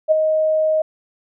sine tone with ADSR envelope, 626 Hz, D#5, 10 cents sharp, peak -8 dBFS, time 0.08-0.82 s, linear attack 34 ms, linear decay 15 ms, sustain -6 dB, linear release 5 ms, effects none

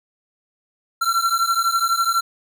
square beating tone pair, 1353 / 1365 Hz, E6 / F6, +45 / -40 cents, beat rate 12 Hz, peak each -21 dBFS, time 1.01-2.21 s, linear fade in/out 10 ms, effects none

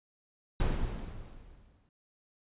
brown noise with exponential decay, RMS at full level -26 dBFS, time 0.6-1.89 s, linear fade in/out 1 ms, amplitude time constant 280 ms, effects resampled to 8000 Hz

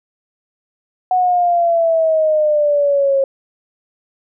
sine exponential sweep, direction down, 740 to 540 Hz, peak -11 dBFS, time 1.11-3.24 s, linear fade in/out 2 ms, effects none

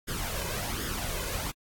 pink noise with flanger, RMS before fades -33 dBFS, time 0.07-1.52 s, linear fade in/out 20 ms, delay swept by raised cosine 0.59 to 1.99 ms, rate 1.3 Hz, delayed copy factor +0.65, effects AAC 64 kbps

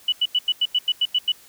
sine tone bursts, 2960 Hz, F#7, in tune, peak -16 dBFS, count 10, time 0.08-1.32 s, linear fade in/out 5 ms, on 43 ms, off 90 ms, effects white hiss -50 dBFS RMS until 1.48 s

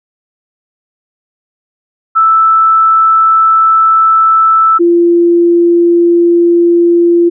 sine tone pair in turn, 1318.5 / 343.6 Hz, E6 / F4, 0 / -28 cents, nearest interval octave + major seventh, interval 2328 cents, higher first, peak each -4 dBFS, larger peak neither, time 2.15-4.79 / 4.79-7.3 s, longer first, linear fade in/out 20 ms, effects none

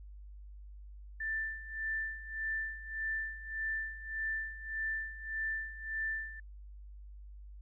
sine tone with tremolo, 1772 Hz, A6, 12 cents sharp, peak -32 dBFS, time 1.2-6.4 s, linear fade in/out 5 ms, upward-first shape sine, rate 1.7 Hz, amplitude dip 80%, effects added 50 Hz sine -47 dBFS peak until 7.61 s

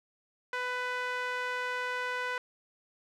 sawtooth tone with band-pass filter, 498.2 Hz, B4, 15 cents sharp, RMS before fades -34 dBFS, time 0.53-2.38 s, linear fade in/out 2 ms, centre 1600 Hz, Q 1.6, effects none

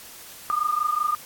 sine tone pair together, 1200 / 1225.2 Hz, D6 / D#6, +37 / -27 cents, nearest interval unison, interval 36 cents, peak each -24 dBFS, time 0.5-1.15 s, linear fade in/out 0 ms, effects white hiss -43 dBFS RMS until 1.25 s + AAC 64 kbps

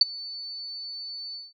sine tone with ADSR envelope, 4496 Hz, C#8, 24 cents sharp, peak -10 dBFS, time 0.01-1.53 s, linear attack 3 ms, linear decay 22 ms, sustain -24 dB, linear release 190 ms, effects none

